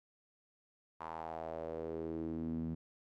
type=tone with band-pass filter sweep; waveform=sawtooth; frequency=81.2 Hz; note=E2; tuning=26 cents flat; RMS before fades=-41 dBFS; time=1-2.75 s; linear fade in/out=10 ms; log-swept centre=1000 to 200 Hz; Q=3.8; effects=none